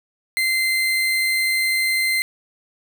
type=tone; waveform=35% pulse; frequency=2076 Hz; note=C7; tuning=14 cents flat; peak=-16 dBFS; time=0.37-2.22 s; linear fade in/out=0 ms; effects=none